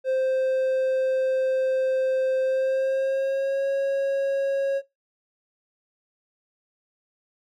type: tone with pitch glide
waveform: triangle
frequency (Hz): 523 to 548.4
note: C5 to C#5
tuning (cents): -1 to -19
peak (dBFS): -19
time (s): 0.04-4.82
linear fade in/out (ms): 50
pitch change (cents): +82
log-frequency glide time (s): 2.42-3.68
effects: noise-tail reverb RT60 0.2 s tail -20 dB re dry